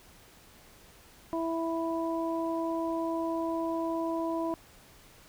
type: harmonic tone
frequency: 329.6 Hz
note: E4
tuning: in tune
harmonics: 1 / 2 / 3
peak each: -31 / -34 / -36 dBFS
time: 1.33-4.54 s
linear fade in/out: 0 ms
effects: pink hiss -56 dBFS RMS until 5.28 s